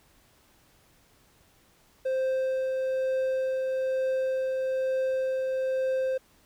triangle tone with tremolo, 523.3 Hz, C5, in tune, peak -22 dBFS, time 2.05-6.18 s, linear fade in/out 10 ms, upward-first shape triangle, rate 1.1 Hz, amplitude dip 25%, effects pink hiss -62 dBFS RMS until 6.45 s

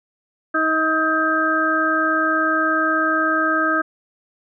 harmonic tone, 316.5 Hz, D#4, 30 cents sharp, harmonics 1 / 2 / 4 / 5, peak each -23 / -25 / -20 / -20 dBFS, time 0.54-3.82 s, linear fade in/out 10 ms, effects none

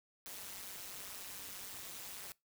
white noise with amplitude modulation, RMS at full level -44 dBFS, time 0.26-2.32 s, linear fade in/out 0 ms, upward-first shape sine, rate 194 Hz, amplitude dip 85%, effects noise-tail reverb RT60 0.2 s tail -22 dB re dry

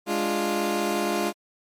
20% pulse chord, D diminished, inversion second, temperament equal, 207.7 / 293.7 / 349.2 Hz, Ab3 / D4 / F4, 0 / 0 / 0 cents, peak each -23 / -26 / -21 dBFS, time 0.06-1.33 s, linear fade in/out 50 ms, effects MP3 64 kbps

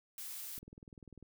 blue noise, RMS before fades -45 dBFS, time 0.18-0.59 s, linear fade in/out 2 ms
click train, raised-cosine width 3 ms, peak -40 dBFS, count 14, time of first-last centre 0.58-1.227 s, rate 20.1 Hz
effects none

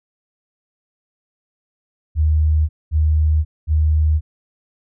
sine tone bursts, 77.3 Hz, D#2, 11 cents flat, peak -12 dBFS, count 3, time 2.15-4.21 s, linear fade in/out 50 ms, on 540 ms, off 220 ms, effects none

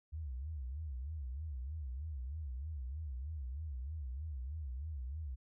sine tone with vibrato, 70.6 Hz, C#2, 32 cents sharp, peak -39 dBFS, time 0.12-5.36 s, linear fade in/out 20 ms, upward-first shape sine, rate 3.2 Hz, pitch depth 230 cents each way, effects none

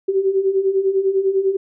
sine beating tone pair, 378.8 / 388.8 Hz, F#4 / G4, +41 / -14 cents, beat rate 10 Hz, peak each -21 / -16 dBFS, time 0.08-1.57 s, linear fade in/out 10 ms, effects none

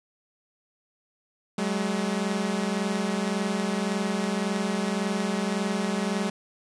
sawtooth tone pair together, 190 / 211.8 Hz, F#3 / G#3, +46 / +34 cents, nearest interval major second, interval 188 cents, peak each -24 dBFS, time 1.58-6.3 s, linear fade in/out 5 ms, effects resampled to 22050 Hz + 8-bit

